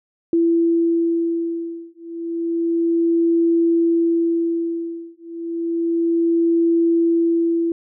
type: beating tone pair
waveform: sine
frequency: 334.8 / 335.11 Hz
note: E4 / E4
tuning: +27 / +29 cents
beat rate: 0.31 Hz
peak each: -19 dBFS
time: 0.33-7.72 s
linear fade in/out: 2 ms
effects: none